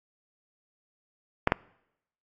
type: clicks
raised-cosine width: 0.5 ms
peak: -5 dBFS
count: 2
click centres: 1.474 / 1.521 s
effects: noise-tail reverb RT60 0.8 s tail -24 dB re dry + AAC 64 kbps